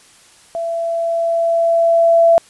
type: tone with level ramp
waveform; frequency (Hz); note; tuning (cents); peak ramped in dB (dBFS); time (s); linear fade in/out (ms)
sine; 670; E5; +28; -19 to -6; 0.55-2.38; 0
effects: white hiss -47 dBFS RMS until 2.49 s + resampled to 24000 Hz